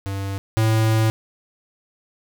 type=tone pair in turn; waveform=square; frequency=98 / 110.72 Hz; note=G2 / A2; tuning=0 / +11 cents; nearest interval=major second; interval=211 cents; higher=second; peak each=-25 / -16 dBFS; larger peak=second; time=0.06-0.38 / 0.57-1.1 s; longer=second; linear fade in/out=0 ms; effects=none